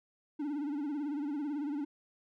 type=tone with vibrato; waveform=triangle; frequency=291 Hz; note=D4; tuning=16 cents flat; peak=-31 dBFS; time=0.39-1.85 s; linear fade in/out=10 ms; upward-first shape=sine; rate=18 Hz; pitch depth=97 cents each way; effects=none